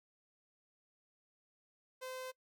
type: tone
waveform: sawtooth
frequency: 515 Hz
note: C5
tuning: 28 cents flat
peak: -39 dBFS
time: 2.01-2.32 s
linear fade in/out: 20 ms
effects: noise-tail reverb RT60 0.1 s tail -22 dB re dry